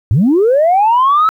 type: linear sweep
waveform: sine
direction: up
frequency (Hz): 87.31 to 1318.5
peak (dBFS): -6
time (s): 0.11-1.29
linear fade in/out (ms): 0
effects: tanh soft clip ceiling -4 dBFS + 8-bit